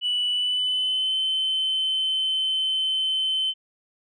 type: tone with pitch glide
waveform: sine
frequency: 2960 to 3068 Hz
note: F#7 to G7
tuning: 0 to -38 cents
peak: -20 dBFS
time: 0.01-3.54 s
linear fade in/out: 50 ms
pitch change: +62 cents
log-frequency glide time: 0.31-1.16 s
effects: tanh soft clip ceiling -18 dBFS